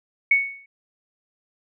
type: tone with exponential decay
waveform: sine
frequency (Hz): 2219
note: C#7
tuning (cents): +1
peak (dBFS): -11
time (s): 0.31-0.66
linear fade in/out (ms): 5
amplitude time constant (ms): 76
effects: none